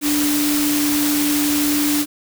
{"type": "tone in noise", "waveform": "sine", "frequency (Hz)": 293.7, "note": "D4", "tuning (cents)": 0, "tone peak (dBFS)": -17, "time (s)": [0.01, 2.06], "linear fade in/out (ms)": 50, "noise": "white", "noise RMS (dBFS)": -22, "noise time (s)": [0.01, 2.06], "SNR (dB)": 2, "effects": []}